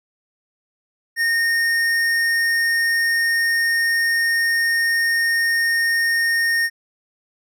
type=tone with tanh clipping; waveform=triangle; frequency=1841 Hz; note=A#6; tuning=22 cents flat; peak=-18 dBFS; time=1.16-6.7 s; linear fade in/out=50 ms; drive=18 dB; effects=none